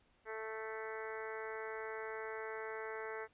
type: harmonic tone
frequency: 220 Hz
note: A3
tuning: in tune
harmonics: 2 / 3 / 4 / 5 / 6 / 7 / 8 / 9 / 10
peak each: -44 / -53 / -50 / -54 / -52 / -51 / -53 / -51 / -57 dBFS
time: 0.25-3.28 s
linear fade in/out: 50 ms
effects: pink hiss -72 dBFS RMS until 3.33 s + resampled to 8000 Hz